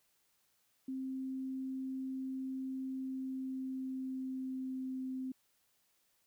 sine tone with pitch glide, 263.2 to 260 Hz, C4 to C4, +10 to -11 cents, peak -37 dBFS, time 0.88-5.32 s, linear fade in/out 5 ms, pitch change -21 cents, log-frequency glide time 2.89-5.05 s, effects white hiss -75 dBFS RMS until 6.26 s

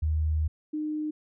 sine tone pair in turn, 77.78 / 305.1 Hz, D#2 / D#4, 0 / -34 cents, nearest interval 2 octaves, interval 2366 cents, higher second, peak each -23 / -28 dBFS, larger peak first, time 0.02-0.48 / 0.73-1.11 s, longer first, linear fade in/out 10 ms, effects none

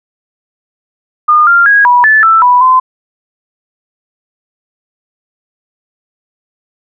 sine tone with pitch steps, 1217 / 1391 / 1648 / 976 / 1742 / 1326 / 986 / 1027 Hz, D#6 / F6 / G#6 / B5 / A6 / E6 / B5 / C6, -39 / -7 / -14 / -21 / -18 / +10 / -3 / -33 cents, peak -3 dBFS, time 1.28-2.8 s, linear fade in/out 10 ms, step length 190 ms, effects none

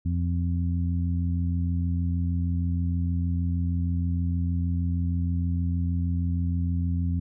harmonic tone, 86.4 Hz, F2, 18 cents flat, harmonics 1 / 2 / 3, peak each -24 / -30 / -34 dBFS, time 0.05-7.2 s, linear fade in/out 10 ms, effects none

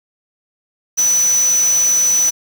sine tone in noise, 5970 Hz, F#8, 15 cents sharp, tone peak -11 dBFS, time 0.97-2.31 s, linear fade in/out 20 ms, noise white, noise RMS -26 dBFS, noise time 0.97-2.31 s, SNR +12 dB, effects none

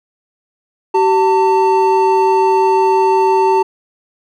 triangle tone pair together, 382.9 / 897.1 Hz, G4 / A5, -41 / +33 cents, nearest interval octave + minor third, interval 1474 cents, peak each -10 dBFS, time 0.94-3.63 s, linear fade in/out 10 ms, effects none

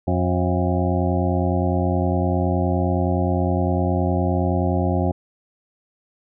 harmonic tone with a mistuned harmonic, 89.7 Hz, F2, 47 cents sharp, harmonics 1 / 2 / 3 / 4 / 6 / 7 / 8 / 9, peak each -21 / -24 / -26 / -27 / -29 / -29 / -30 / -31 dBFS, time 0.07-5.12 s, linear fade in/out 10 ms, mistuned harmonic 7, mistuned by +49 cents, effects none

